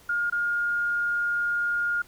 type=tone with dropouts; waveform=sine; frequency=1419 Hz; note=F6; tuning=27 cents sharp; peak=-23 dBFS; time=0.09-2.02 s; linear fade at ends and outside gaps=5 ms; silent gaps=0.3-0.323 s; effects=pink hiss -54 dBFS RMS until 2.07 s